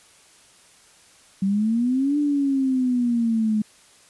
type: exponential two-way sweep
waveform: sine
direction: up then down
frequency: 190 to 295.8 to 211.4 Hz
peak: -18 dBFS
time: 1.42-3.62 s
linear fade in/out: 5 ms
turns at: 2.18 s
effects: white hiss -53 dBFS RMS until 4.09 s + resampled to 24000 Hz